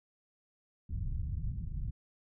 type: low-pass noise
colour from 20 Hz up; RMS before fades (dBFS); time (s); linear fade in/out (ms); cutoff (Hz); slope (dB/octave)
pink; -36; 0.89-1.91; 10; 140; 24
effects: none